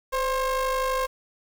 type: ring-modulated tone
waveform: square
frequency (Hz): 271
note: C#4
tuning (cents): -39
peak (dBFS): -21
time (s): 0.12-1.07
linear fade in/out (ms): 20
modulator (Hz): 787
effects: 8-bit